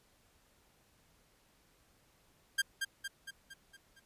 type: tone with echo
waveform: sawtooth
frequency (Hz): 1598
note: G6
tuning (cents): +33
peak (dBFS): -24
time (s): 2.58-2.62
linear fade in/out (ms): 10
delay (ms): 230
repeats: 6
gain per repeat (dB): -5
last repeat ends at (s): 4
effects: pink hiss -69 dBFS RMS until 4.05 s + resampled to 32000 Hz

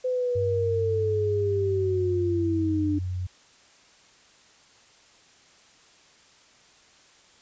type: linear sweep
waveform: sine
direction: down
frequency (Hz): 510 to 294.8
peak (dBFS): -23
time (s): 0.04-2.99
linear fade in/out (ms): 10
type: tone with pitch glide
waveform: sine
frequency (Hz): 98 to 90.91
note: G2 to F#2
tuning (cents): 0 to -30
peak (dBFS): -27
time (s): 0.35-3.27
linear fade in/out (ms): 10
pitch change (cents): -130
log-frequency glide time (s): 1.41-3.16
effects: white hiss -56 dBFS RMS until 7.41 s + resampled to 16000 Hz

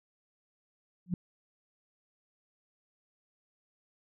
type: tone with exponential growth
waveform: sine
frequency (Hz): 178.7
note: F3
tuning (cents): +40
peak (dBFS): -23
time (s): 1.06-1.14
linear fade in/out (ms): 2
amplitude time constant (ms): 16
effects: none

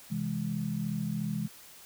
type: chord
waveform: sine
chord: C augmented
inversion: none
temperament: equal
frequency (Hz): 130.81 / 164.81 / 207.7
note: C3 / E3 / G#3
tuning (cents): 0 / 0 / 0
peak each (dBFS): -37 / -34 / -33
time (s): 0.1-1.48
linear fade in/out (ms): 20
effects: white hiss -52 dBFS RMS until 1.85 s

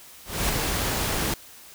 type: noise with ADSR envelope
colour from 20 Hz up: pink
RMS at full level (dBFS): -23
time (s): 0.25-1.34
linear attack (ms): 240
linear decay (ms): 5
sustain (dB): -3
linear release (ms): 3
effects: white hiss -47 dBFS RMS until 1.74 s

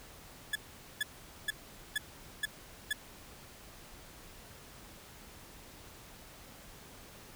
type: tone bursts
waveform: 30% pulse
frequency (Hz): 1712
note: A6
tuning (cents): -48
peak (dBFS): -27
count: 6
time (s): 0.53-2.93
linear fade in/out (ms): 5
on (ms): 25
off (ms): 450
effects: pink hiss -53 dBFS RMS until 7.35 s

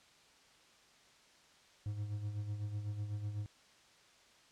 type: tone with tremolo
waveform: triangle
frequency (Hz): 104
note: G#2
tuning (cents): +3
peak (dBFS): -33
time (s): 1.86-3.46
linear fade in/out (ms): 0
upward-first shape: sine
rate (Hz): 8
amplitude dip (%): 55
effects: white hiss -64 dBFS RMS until 4.51 s + low-pass 6000 Hz 12 dB/octave

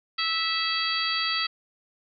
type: harmonic tone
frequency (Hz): 655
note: E5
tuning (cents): -11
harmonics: 2 / 3 / 4 / 5 / 6 / 7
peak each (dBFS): -31 / -32 / -33 / -31 / -33 / -29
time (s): 0.18-1.47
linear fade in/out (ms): 10
effects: none

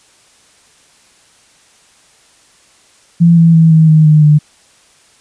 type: tone with pitch steps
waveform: sine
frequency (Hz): 169.3 / 165.91 / 162.59 / 159.34 / 156.15 / 153.02 / 149.96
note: E3 / E3 / E3 / D#3 / D#3 / D#3 / D3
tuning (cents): +46 / +11 / -24 / +42 / +7 / -29 / +36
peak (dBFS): -3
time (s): 3.2-4.39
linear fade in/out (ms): 20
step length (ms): 170
effects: white hiss -48 dBFS RMS until 5.2 s + resampled to 22050 Hz

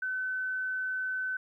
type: tone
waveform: sine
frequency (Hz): 1517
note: F#6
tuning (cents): +43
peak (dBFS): -30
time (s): 0.02-1.37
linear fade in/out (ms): 5
effects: 12-bit

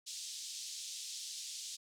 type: band-pass noise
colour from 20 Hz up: white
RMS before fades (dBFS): -45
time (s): 0.06-1.77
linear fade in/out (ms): 20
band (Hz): 3500 to 7500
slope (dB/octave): 24
effects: none

